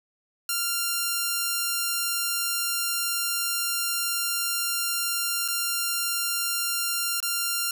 5% pulse tone with dropouts, 1389 Hz, F6, 10 cents flat, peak -13 dBFS, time 0.49-7.71 s, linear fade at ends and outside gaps 2 ms, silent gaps 5.479-5.484 / 7.203-7.227 s, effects none

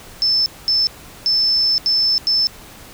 sine tone bursts at uneven times, 5274 Hz, E8, in tune, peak -13 dBFS, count 5, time 0.22-0.46 / 0.68-0.87 / 1.26-1.78 / 1.86-2.18 / 2.27-2.47 s, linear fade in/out 0 ms, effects pink hiss -40 dBFS RMS until 2.93 s

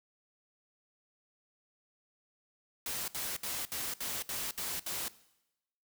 white noise bursts, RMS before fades -37 dBFS, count 8, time 2.86-5.082 s, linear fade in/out 2 ms, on 220 ms, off 66 ms, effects noise-tail reverb RT60 0.9 s tail -19 dB re dry

